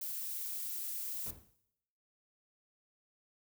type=noise; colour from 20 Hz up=violet; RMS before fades=-40 dBFS; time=0.01-1.31 s; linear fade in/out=5 ms
type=noise with exponential decay; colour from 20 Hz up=brown; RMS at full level=-41 dBFS; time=1.26-1.55 s; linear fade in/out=2 ms; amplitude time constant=63 ms
effects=noise-tail reverb RT60 0.8 s tail -17 dB re dry + high-pass 60 Hz 12 dB/octave